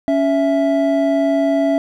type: tone pair together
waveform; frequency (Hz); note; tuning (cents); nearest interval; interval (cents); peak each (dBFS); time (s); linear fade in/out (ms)
triangle; 279.7 / 660; C#4 / E5; +16 / +2; octave + minor third; 1486; -14; 0.08-1.78; 0
effects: none